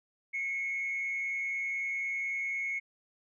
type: tone with frequency modulation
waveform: sine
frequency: 2188 Hz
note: C#7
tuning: 23 cents flat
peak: -30 dBFS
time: 0.33-2.8 s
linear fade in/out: 20 ms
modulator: 134 Hz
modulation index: 0.38
effects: tanh soft clip ceiling -27 dBFS